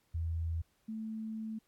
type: tone pair in turn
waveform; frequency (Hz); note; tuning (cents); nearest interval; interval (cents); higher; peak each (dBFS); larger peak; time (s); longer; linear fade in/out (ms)
sine; 82.41 / 220; E2 / A3; 0 / 0; octave + perfect fourth; 1700; second; -32 / -37; first; 0.14-0.62 / 0.88-1.59; second; 10
effects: pink hiss -74 dBFS RMS until 1.67 s + AAC 64 kbps